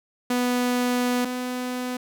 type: tone pair in turn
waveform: sawtooth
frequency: 246.9 / 250.2 Hz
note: B3 / B3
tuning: 0 / +23 cents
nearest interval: unison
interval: 23 cents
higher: second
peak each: -17 / -23 dBFS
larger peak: first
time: 0.3-1.25 / 1.25-1.97 s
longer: first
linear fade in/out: 5 ms
effects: none